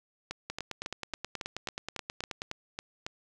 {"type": "two click trains", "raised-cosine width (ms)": 0.2, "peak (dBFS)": [-18, -18], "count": [19, 11], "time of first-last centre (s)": [[0.5, 2.419], [0.31, 3.065]], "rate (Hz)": [9.38, 3.63], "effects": []}